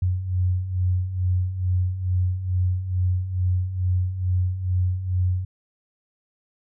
sine beating tone pair, 89.6 / 91.9 Hz, F2 / F#2, +45 / -11 cents, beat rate 2.3 Hz, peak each -27 / -21 dBFS, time 0.02-5.45 s, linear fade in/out 5 ms, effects none

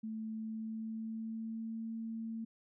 sine tone with pitch glide, 220 to 225.3 Hz, A3 to A3, 0 to +41 cents, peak -38 dBFS, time 0.03-2.45 s, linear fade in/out 10 ms, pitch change +41 cents, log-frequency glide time 0.34-1.85 s, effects none

